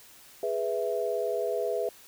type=chord; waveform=sine; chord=E major; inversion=first; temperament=equal; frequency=415.3 / 493.9 / 659.3 Hz; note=G#4 / B4 / E5; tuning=0 / 0 / 0 cents; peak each=-31 dBFS; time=0.43-1.89 s; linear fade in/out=2 ms; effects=white hiss -53 dBFS RMS until 2.07 s